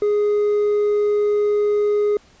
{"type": "tone with hard clipping", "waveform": "sine", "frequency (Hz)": 415.3, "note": "G#4", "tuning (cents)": 0, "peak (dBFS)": -16, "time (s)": [0.02, 2.17], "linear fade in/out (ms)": 2, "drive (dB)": 2, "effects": ["pink hiss -52 dBFS RMS until 2.4 s", "resampled to 16000 Hz"]}